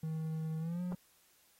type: tone with pitch glide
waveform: triangle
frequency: 158.8 to 179.28 Hz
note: D#3 to F3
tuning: +36 to +46 cents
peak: -33 dBFS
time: 0.03-0.95 s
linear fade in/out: 5 ms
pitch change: +210 cents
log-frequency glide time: 0.59-0.82 s
type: clicks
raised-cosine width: 1 ms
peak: -32 dBFS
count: 2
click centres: 0.921 / 0.926 s
effects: white hiss -68 dBFS RMS until 1.59 s + AAC 48 kbps